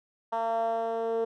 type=tone with band-pass filter sweep; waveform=10% pulse; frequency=227.8 Hz; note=A#3; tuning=40 cents flat; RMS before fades=-29 dBFS; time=0.32-1.25 s; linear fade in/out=10 ms; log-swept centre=820 to 460 Hz; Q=4.3; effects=none